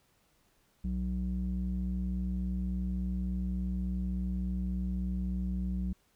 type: tone with low-pass filter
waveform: square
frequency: 61.74 Hz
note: B1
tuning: in tune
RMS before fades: -33 dBFS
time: 0.84-5.93 s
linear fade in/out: 5 ms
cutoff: 190 Hz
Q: 2.9
effects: pink hiss -70 dBFS RMS until 6.15 s